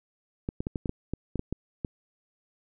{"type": "clicks", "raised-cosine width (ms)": 3, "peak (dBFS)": -17, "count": 11, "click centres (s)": [0.489, 0.605, 0.669, 0.758, 0.858, 0.894, 1.136, 1.357, 1.394, 1.526, 1.848], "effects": []}